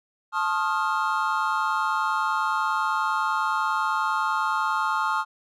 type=tone cluster; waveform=triangle; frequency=876 / 1071 / 1246 / 1396 Hz; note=A5 / C6 / D#6 / F6; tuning=-8 / +40 / +2 / -1 cents; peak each=-26 dBFS; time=0.32-5.25 s; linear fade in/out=50 ms; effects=none